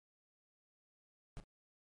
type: noise with echo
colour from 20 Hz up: brown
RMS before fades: -45 dBFS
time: 1.37-1.4 s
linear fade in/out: 0 ms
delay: 38 ms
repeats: 1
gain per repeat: -15 dB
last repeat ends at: 1.438 s
effects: MP3 48 kbps